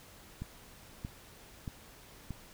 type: click train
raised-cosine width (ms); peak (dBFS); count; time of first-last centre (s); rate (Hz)
5; -26; 4; 0.42-2.307; 1.59
effects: pink hiss -55 dBFS RMS until 2.53 s